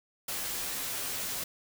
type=noise with comb filter; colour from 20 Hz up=white; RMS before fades=-35 dBFS; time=0.28-1.44 s; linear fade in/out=5 ms; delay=13 ms; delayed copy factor=-0.75; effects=none